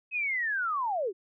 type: linear sweep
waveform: sine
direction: down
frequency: 2575 to 340.7 Hz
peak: -27 dBFS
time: 0.11-1.13 s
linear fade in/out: 50 ms
effects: none